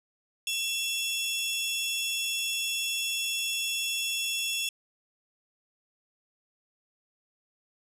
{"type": "tone pair together", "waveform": "sawtooth", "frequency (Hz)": [2693, 3380], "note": ["E7", "G#7"], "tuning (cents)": [36, 30], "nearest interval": "major third", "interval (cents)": 394, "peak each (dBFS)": -28, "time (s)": [0.47, 4.69], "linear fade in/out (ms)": 2, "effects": ["resampled to 32000 Hz"]}